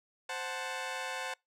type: chord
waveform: 15% pulse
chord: F# diminished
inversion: second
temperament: equal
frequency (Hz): 523.3 / 740 / 880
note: C5 / F#5 / A5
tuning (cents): 0 / 0 / 0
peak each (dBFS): -34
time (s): 0.29-1.34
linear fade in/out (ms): 5
effects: noise-tail reverb RT60 0.2 s tail -26 dB re dry + low-pass 9000 Hz 12 dB/octave